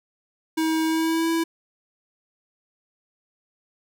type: tone with pitch glide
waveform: square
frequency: 319.7 to 329.6 Hz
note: D#4 to E4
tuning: +47 to 0 cents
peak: -21 dBFS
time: 0.57-1.44 s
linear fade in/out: 10 ms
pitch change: +53 cents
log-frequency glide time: 0.85-1.3 s
effects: none